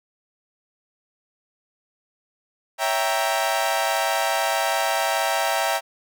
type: chord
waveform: sawtooth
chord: C# diminished seventh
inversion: none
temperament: equal with one note detuned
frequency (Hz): 557.6 / 659.3 / 784 / 932.3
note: C#5 / E5 / G5 / Bb5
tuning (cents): +10 / 0 / 0 / 0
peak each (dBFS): -26 / -21 / -21 / -23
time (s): 2.78-5.81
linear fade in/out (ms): 50
effects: none